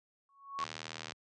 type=tone with exponential growth; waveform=sine; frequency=1108.7 Hz; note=C#6; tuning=in tune; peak=-30 dBFS; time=0.29-0.64 s; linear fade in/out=1 ms; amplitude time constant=76 ms
type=click train; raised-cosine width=0.2 ms; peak=-23 dBFS; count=43; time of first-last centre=0.59-1.121 s; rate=79.1 Hz
effects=high-pass 80 Hz 12 dB/octave + resampled to 22050 Hz